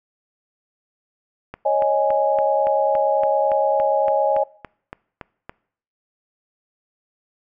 click train, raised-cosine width 0.5 ms, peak -17 dBFS, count 15, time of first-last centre 1.54-5.495 s, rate 3.54 Hz
sine chord, C# suspended second, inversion none, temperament equal with one note detuned, 551.8 / 622.3 / 830.6 Hz, C#5 / D#5 / G#5, -8 / 0 / 0 cents, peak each -20 dBFS, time 1.65-4.44 s, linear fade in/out 10 ms
effects noise-tail reverb RT60 0.6 s tail -23 dB re dry

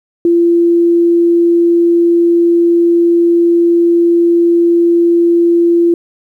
sine tone, 341.5 Hz, F4, 39 cents flat, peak -6 dBFS, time 0.25-5.94 s, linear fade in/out 2 ms, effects 8-bit

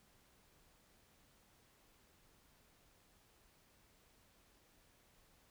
silence, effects pink hiss -70 dBFS RMS until 5.5 s

